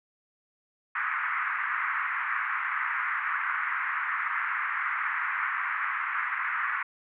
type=band-pass noise; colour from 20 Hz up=pink; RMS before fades=-30 dBFS; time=0.95-6.83 s; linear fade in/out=5 ms; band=1100 to 2100 Hz; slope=48 dB/octave; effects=none